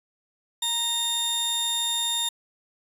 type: tone pair together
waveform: sawtooth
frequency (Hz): 932.3 / 3657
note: A#5 / A#7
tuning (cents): 0 / -34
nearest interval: 2 octaves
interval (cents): 2366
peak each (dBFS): -31 / -21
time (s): 0.62-2.29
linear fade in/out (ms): 5
effects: resampled to 32000 Hz